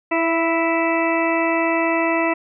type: harmonic tone with a mistuned harmonic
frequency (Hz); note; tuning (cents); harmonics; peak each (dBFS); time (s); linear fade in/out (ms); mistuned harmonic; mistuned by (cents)
329.6; E4; 0; 1 / 2 / 3 / 4 / 6 / 7 / 8; -21 / -22 / -24 / -29 / -25 / -31 / -27; 0.11-2.34; 10; 2; +15
effects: none